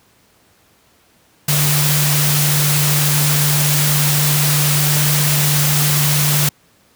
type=tone in noise; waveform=sine; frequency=146.83 Hz; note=D3; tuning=in tune; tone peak=-15 dBFS; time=1.48-6.49 s; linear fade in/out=5 ms; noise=white; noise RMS=-17 dBFS; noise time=1.48-6.49 s; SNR=-1 dB; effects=pink hiss -54 dBFS RMS until 6.95 s + high-pass 80 Hz 12 dB/octave